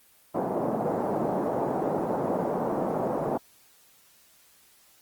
white band-pass noise, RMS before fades -28 dBFS, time 0.34-3.38 s, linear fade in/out 10 ms, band 150 to 790 Hz, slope 24 dB/octave, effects white hiss -59 dBFS RMS until 5.01 s + Opus 24 kbps

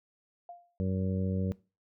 sine tone with exponential decay, 698.5 Hz, F5, in tune, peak -40 dBFS, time 0.49-0.78 s, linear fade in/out 2 ms, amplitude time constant 61 ms
harmonic tone, 94.2 Hz, F#2, 32 cents sharp, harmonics 1 / 2 / 3 / 4 / 5 / 6, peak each -31 / -31 / -43 / -44 / -39 / -44 dBFS, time 0.8-1.52 s, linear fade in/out 0 ms
effects noise-tail reverb RT60 0.3 s tail -21 dB re dry

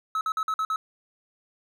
triangle tone bursts, 1292 Hz, E6, 35 cents flat, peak -22 dBFS, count 6, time 0.15-0.76 s, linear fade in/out 2 ms, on 60 ms, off 50 ms, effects none

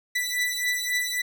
sawtooth beating tone pair, 1975.5 / 1979.2 Hz, B6 / B6, 0 / +3 cents, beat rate 3.7 Hz, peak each -24 dBFS, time 0.15-1.22 s, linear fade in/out 10 ms, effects none

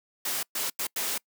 white noise bursts at uneven times, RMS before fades -30 dBFS, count 4, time 0.25-0.43 / 0.55-0.7 / 0.79-0.87 / 0.96-1.18 s, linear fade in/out 5 ms, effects noise-tail reverb RT60 0.1 s tail -26 dB re dry + high-pass 200 Hz 12 dB/octave

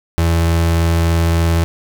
35% pulse tone, 83.4 Hz, E2, 21 cents sharp, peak -10 dBFS, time 0.18-1.64 s, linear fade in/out 0 ms, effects none

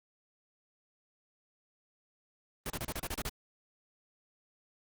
pink noise bursts, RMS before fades -36 dBFS, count 9, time 2.66-3.291 s, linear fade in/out 0 ms, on 39 ms, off 35 ms, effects Opus 24 kbps

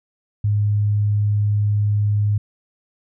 sine tone, 103.83 Hz, G#2, in tune, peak -15 dBFS, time 0.44-2.38 s, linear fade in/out 5 ms, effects none

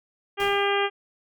harmonic tone, 401 Hz, G4, 39 cents sharp, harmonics 1 / 2 / 3 / 4 / 5 / 6 / 7 / 8, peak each -24 / -27 / -29 / -30 / -31 / -32 / -32 / -33 dBFS, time 0.37-0.9 s, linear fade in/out 50 ms
pink noise with exponential decay, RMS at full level -36 dBFS, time 0.4-0.85 s, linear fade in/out 0 ms, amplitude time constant 96 ms
effects MP3 96 kbps

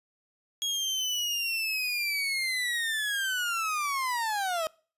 30% pulse linear sweep, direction down, 3310 to 622.3 Hz, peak -25 dBFS, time 0.62-4.67 s, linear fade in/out 0 ms, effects noise-tail reverb RT60 0.4 s tail -24 dB re dry + resampled to 32000 Hz

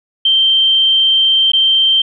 sine tone with dropouts, 3136 Hz, G7, in tune, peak -8 dBFS, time 0.25-2.02 s, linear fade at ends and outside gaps 5 ms, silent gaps 1.519-1.533 s, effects none

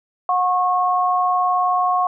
sine tone pair together, 726 / 1092.8 Hz, F#5 / C#6, -33 / -25 cents, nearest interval perfect fifth, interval 708 cents, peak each -18 dBFS, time 0.29-2.07 s, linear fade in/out 2 ms, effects none

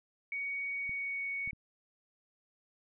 sine tone with pitch glide, 2241 to 2227 Hz, C#7 to C#7, +18 to +7 cents, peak -34 dBFS, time 0.32-1.51 s, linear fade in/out 2 ms, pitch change -11 cents, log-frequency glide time 0.79-1.26 s
clicks, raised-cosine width 5 ms, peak -37 dBFS, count 3, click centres 0.894 / 1.476 / 1.532 s
effects none

